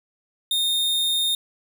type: tone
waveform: 45% pulse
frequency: 3667 Hz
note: A#7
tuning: 29 cents flat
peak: -20 dBFS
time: 0.51-1.35 s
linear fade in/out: 2 ms
effects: none